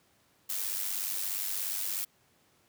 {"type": "noise with amplitude modulation", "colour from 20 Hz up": "blue", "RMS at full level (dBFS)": -31, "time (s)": [0.49, 2.05], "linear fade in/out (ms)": 10, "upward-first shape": "sine", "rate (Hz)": 96.9, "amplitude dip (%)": 60, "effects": ["pink hiss -67 dBFS RMS until 2.68 s", "high-pass 100 Hz 12 dB/octave"]}